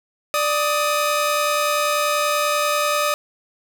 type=tone pair together; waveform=sawtooth; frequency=591 / 1252.3 Hz; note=D5 / D#6; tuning=+11 / +11 cents; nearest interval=octave + minor second; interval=1300 cents; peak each=-17 dBFS; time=0.34-3.14 s; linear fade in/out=0 ms; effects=none